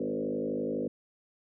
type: tone with frequency modulation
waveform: sine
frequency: 370 Hz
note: F#4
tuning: in tune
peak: -29 dBFS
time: 0-0.88 s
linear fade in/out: 5 ms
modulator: 52 Hz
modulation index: 3.2
effects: none